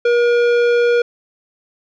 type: tone with tanh clipping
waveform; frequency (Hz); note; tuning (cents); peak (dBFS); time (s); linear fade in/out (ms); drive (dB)
sine; 477.7; A#4; +42; -13; 0.05-1.02; 5; 14
effects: none